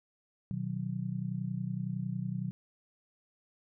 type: chord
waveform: sine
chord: B major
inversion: none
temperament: just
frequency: 123.47 / 154.34 / 185.21 Hz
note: B2 / D#3 / F#3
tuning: 0 / -14 / +2 cents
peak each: -37 / -38 / -36 dBFS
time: 0.51-2.51 s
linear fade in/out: 0 ms
effects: none